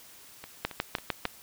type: two click trains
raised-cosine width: 0.3 ms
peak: -11 / -24 dBFS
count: 5 / 4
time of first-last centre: 0.65-1.253 / 0.44-1.257 s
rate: 6.63 / 3.67 Hz
effects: white hiss -52 dBFS RMS until 1.42 s